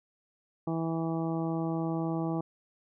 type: harmonic tone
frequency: 163.7 Hz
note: E3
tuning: 12 cents flat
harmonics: 1 / 2 / 3 / 4 / 5 / 6 / 7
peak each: -32 / -32 / -41 / -40 / -40 / -48 / -45 dBFS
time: 0.67-2.41 s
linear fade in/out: 5 ms
effects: none